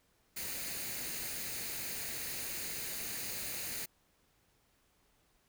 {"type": "noise with comb filter", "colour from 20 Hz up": "white", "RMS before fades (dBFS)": -40, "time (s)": [0.36, 3.86], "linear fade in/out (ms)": 10, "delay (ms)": 0.45, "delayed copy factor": 0.5, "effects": ["pink hiss -72 dBFS RMS until 5.48 s"]}